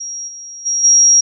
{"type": "tone with level steps", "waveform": "sine", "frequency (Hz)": 5650, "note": "F8", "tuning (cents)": 19, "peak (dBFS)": [-23, -29, -14, -6], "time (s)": [0, 1.21], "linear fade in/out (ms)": 10, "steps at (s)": [0.27, 0.65, 0.83], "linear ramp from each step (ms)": 20, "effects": []}